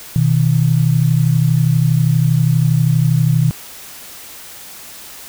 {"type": "tone pair together", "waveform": "sine", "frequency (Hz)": [124.85, 157.3], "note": ["B2", "D#3"], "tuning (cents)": [19, 19], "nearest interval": "major third", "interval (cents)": 400, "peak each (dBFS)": -13, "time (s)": [0.16, 3.51], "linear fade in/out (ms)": 0, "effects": ["white hiss -35 dBFS RMS until 5.28 s"]}